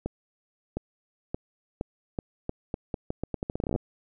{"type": "accelerating click train", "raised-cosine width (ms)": 2, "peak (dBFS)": -16, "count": 23, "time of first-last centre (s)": [0.06, 3.761], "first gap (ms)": 710, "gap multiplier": 0.81, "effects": []}